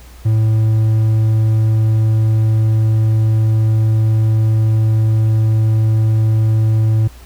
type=tone; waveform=triangle; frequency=110 Hz; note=A2; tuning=in tune; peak=-8 dBFS; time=0.25-7.08 s; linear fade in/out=10 ms; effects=added 60 Hz sine -36 dBFS peak until 7.25 s + pink hiss -44 dBFS RMS until 7.25 s